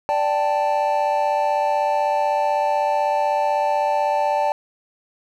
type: chord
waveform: triangle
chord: D suspended fourth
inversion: none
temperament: equal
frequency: 587.3 / 784 / 880 Hz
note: D5 / G5 / A5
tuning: 0 / 0 / 0 cents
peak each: -20 / -21 / -19 dBFS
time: 0.09-4.52 s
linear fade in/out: 0 ms
effects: none